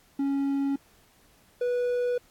triangle tone pair in turn, 277.2 / 489.8 Hz, C#4 / B4, 0 / -14 cents, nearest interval minor seventh, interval 986 cents, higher second, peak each -22 dBFS, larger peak neither, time 0.19-0.76 / 1.61-2.18 s, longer neither, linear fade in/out 5 ms, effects pink hiss -61 dBFS RMS until 2.3 s + AAC 64 kbps

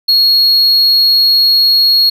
triangle tone, 4309 Hz, C#8, 50 cents flat, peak -5 dBFS, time 0.08-2.1 s, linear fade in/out 10 ms, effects none

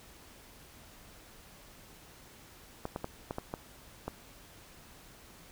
clicks, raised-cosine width 1 ms, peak -21 dBFS, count 7, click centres 2.854 / 2.961 / 3.044 / 3.309 / 3.384 / 3.539 / 4.08 s, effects pink hiss -55 dBFS RMS until 5.51 s

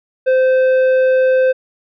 sine tone with tanh clipping, 518 Hz, C5, 17 cents flat, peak -11 dBFS, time 0.26-1.53 s, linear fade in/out 20 ms, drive 8 dB, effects none

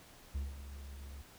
triangle tone with ADSR envelope, 69.3 Hz, C#2, in tune, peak -31 dBFS, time 0.34-1.22 s, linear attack 17 ms, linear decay 170 ms, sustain -12 dB, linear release 7 ms, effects pink hiss -58 dBFS RMS until 1.38 s

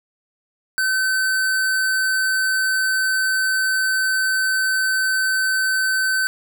square tone, 1531 Hz, G6, 41 cents flat, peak -18 dBFS, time 0.78-6.27 s, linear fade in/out 0 ms, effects none

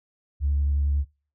sine tone with vibrato, 71.3 Hz, C#2, 49 cents sharp, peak -19 dBFS, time 0.4-1.05 s, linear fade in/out 50 ms, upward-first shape sine, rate 11 Hz, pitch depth 18 cents each way, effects noise-tail reverb RT60 0.4 s tail -24 dB re dry + tanh soft clip ceiling -16 dBFS

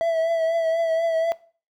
triangle tone with vibrato, 658 Hz, E5, 3 cents flat, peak -17 dBFS, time 0.01-1.32 s, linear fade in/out 0 ms, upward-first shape triangle, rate 4.1 Hz, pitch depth 38 cents each way, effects noise-tail reverb RT60 0.4 s tail -19 dB re dry

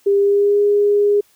sine tone with pitch glide, 400 to 410.1 Hz, G4 to G#4, +35 to -22 cents, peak -11 dBFS, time 0.06-1.21 s, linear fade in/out 10 ms, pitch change +43 cents, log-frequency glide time 0.18-0.61 s, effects white hiss -56 dBFS RMS until 1.35 s

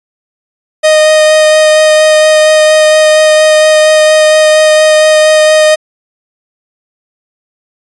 45% pulse tone with vibrato, 619 Hz, D#5, 9 cents flat, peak -3 dBFS, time 0.83-5.76 s, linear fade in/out 20 ms, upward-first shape sine, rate 4.3 Hz, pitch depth 9 cents each way, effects resampled to 24000 Hz

